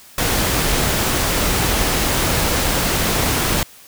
pink noise, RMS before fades -18 dBFS, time 0.18-3.63 s, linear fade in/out 2 ms, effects white hiss -44 dBFS RMS until 3.87 s

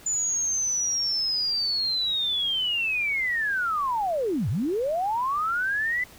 sine linear two-way sweep, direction down then up, 7040 to 85.5 to 2023 Hz, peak -23 dBFS, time 0.06-6.04 s, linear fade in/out 5 ms, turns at 4.49 s, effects pink hiss -49 dBFS RMS until 6.18 s

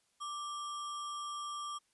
sine tone with sample-and-hold, 1174.7 Hz, D6, in tune, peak -38 dBFS, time 0.2-1.79 s, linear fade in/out 20 ms, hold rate 4410 Hz, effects white hiss -75 dBFS RMS until 1.93 s + resampled to 24000 Hz

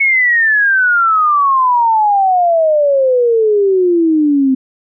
sine exponential sweep, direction down, 2217 to 258.8 Hz, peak -8 dBFS, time 0-4.55 s, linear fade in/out 10 ms, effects none

